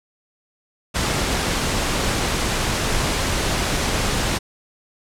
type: noise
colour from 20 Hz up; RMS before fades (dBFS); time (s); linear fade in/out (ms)
pink; -21; 0.94-4.39; 20
effects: low-pass 9000 Hz 12 dB/octave